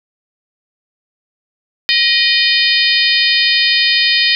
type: harmonic tone with a mistuned harmonic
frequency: 612 Hz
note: D#5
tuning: 29 cents flat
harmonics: 3 / 4 / 5 / 6 / 7 / 8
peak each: -17 / -17 / -17 / -17 / -17 / -17 dBFS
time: 1.89-4.35 s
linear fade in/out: 0 ms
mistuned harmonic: 3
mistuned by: +48 cents
effects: none